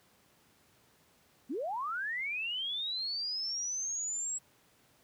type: linear sweep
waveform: sine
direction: up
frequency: 218.3 to 7750 Hz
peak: -33 dBFS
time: 1.49-4.39 s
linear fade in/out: 20 ms
effects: pink hiss -66 dBFS RMS until 5.03 s + high-pass 100 Hz 12 dB/octave